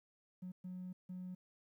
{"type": "tone bursts at uneven times", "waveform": "triangle", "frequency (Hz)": 182.5, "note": "F#3", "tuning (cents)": -24, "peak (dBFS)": -40, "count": 3, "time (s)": [[0.42, 0.52], [0.64, 0.93], [1.09, 1.35]], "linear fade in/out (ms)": 10, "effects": ["tanh soft clip ceiling -40 dBFS", "13-bit"]}